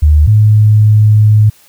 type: tone pair in turn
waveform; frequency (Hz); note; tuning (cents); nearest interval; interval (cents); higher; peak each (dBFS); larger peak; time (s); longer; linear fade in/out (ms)
sine; 75.5 / 106.77; D2 / G#2; +48 / +48; tritone; 600; second; -3; neither; 0.02-0.27 / 0.27-1.5; second; 10
effects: white hiss -45 dBFS RMS until 1.68 s